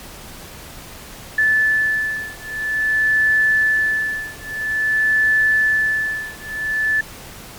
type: beating tone pair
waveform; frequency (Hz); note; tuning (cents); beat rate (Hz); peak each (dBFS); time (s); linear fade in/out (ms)
sine; 1744 / 1744.5; A6 / A6; -16 / -15; 0.5; -18; 1.38-7.01; 5
effects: pink hiss -37 dBFS RMS until 7.58 s + MP3 96 kbps